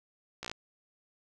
slowing click train, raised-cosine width 0.2 ms, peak -21 dBFS, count 6, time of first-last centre 0.43-0.515 s, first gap 16 ms, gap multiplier 1.03, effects none

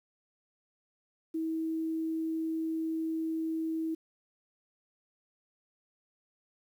sine tone, 322.2 Hz, E4, 39 cents flat, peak -30 dBFS, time 1.34-3.95 s, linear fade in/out 10 ms, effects 10-bit

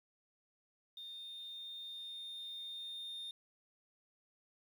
sine tone with level ramp, 3645 Hz, A#7, 40 cents flat, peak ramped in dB -45 to -40 dBFS, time 0.97-3.31 s, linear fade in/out 2 ms, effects tanh soft clip ceiling -41 dBFS + 11-bit

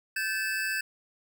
square tone cluster, 1554 / 1737 / 2621 Hz, G6 / A6 / E7, -16 / -23 / -11 cents, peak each -32 / -34 / -35 dBFS, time 0.16-0.81 s, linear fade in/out 5 ms, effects none

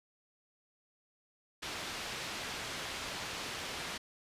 white low-pass noise, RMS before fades -41 dBFS, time 1.62-3.98 s, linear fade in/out 10 ms, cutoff 4100 Hz, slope 12 dB/octave, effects resampled to 32000 Hz

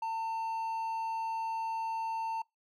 triangle tone, 900 Hz, A5, 39 cents sharp, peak -30 dBFS, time 0.02-2.42 s, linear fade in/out 5 ms, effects noise-tail reverb RT60 0.2 s tail -25 dB re dry

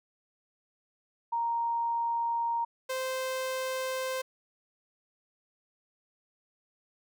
sine / sawtooth tone pair in turn, 932.3 / 520.1 Hz, A#5 / C5, 0 / -10 cents, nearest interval minor seventh, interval 1010 cents, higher first, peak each -27 dBFS, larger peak neither, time 1.32-2.65 / 2.89-4.22 s, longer neither, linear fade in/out 10 ms, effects none

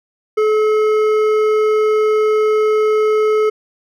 sine tone with hard clipping, 429.9 Hz, A4, 40 cents flat, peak -13 dBFS, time 0.37-3.5 s, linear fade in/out 10 ms, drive 9 dB, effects none

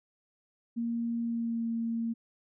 sine tone with pitch glide, 233.2 to 229.7 Hz, A#3 to A#3, +1 to -25 cents, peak -29 dBFS, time 0.76-2.14 s, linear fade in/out 20 ms, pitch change -26 cents, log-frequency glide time 1.22-1.68 s, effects none

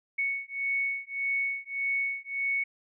sine beating tone pair, 2217 / 2218.7 Hz, C#7 / C#7, 0 / +1 cents, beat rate 1.7 Hz, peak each -31 dBFS, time 0.18-2.64 s, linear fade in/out 10 ms, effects none

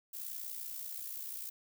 violet noise with amplitude modulation, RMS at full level -40 dBFS, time 0.13-1.5 s, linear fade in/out 10 ms, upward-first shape sine, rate 60.5 Hz, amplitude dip 60%, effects none

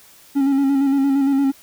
triangle tone with vibrato, 275 Hz, C#4, 14 cents flat, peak -12 dBFS, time 0.35-1.52 s, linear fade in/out 20 ms, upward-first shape square, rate 8.7 Hz, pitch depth 32 cents each way, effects white hiss -48 dBFS RMS until 1.62 s

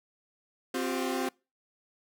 sawtooth chord, C suspended fourth, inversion none, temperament equal with one note detuned, 261.6 / 356.4 / 392 Hz, C4 / F4 / G4, 0 / +35 / 0 cents, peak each -28 / -30 / -32 dBFS, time 0.74-1.29 s, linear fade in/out 5 ms, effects noise-tail reverb RT60 0.3 s tail -26 dB re dry

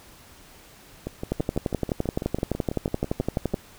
two click trains, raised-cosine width 2 ms, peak -16 / -10 dBFS, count 16 / 27, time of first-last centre 1.07-3.537 / 1.32-3.542 s, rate 6.08 / 11.7 Hz, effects pink hiss -50 dBFS RMS until 3.78 s

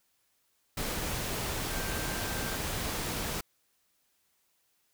sine tone in noise, 1568 Hz, G6, in tune, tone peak -42 dBFS, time 1.7-2.57 s, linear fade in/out 5 ms, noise pink, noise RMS -34 dBFS, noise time 0.77-3.41 s, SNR -11 dB, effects white hiss -73 dBFS RMS until 4.93 s

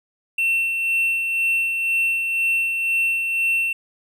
triangle tone with tremolo, 2700 Hz, E7, 41 cents sharp, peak -15 dBFS, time 0.38-3.73 s, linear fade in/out 5 ms, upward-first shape sine, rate 2 Hz, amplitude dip 40%, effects none

